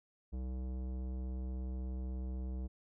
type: tone with tanh clipping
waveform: sine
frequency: 63.7 Hz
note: C2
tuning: 46 cents flat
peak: -39 dBFS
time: 0.32-2.68 s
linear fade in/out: 20 ms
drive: 16 dB
effects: none